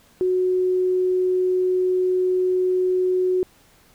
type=tone; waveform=sine; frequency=367.7 Hz; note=F#4; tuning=11 cents flat; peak=-17 dBFS; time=0.21-3.43 s; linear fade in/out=0 ms; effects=pink hiss -55 dBFS RMS until 3.94 s